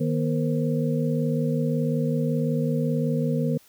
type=tone cluster; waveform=sine; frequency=154.3 / 239.7 / 465.7 / 524 Hz; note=D#3 / A#3 / A#4 / C5; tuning=-14 / +48 / -2 / +2 cents; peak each=-24 / -26 / -30 / -32 dBFS; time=0-3.58 s; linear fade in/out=10 ms; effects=white hiss -56 dBFS RMS until 3.68 s